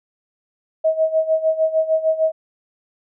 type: tone with tremolo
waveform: sine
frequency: 637 Hz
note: D#5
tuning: 41 cents sharp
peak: -12 dBFS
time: 0.84-2.32 s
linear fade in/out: 10 ms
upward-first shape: sine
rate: 6.6 Hz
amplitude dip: 80%
effects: none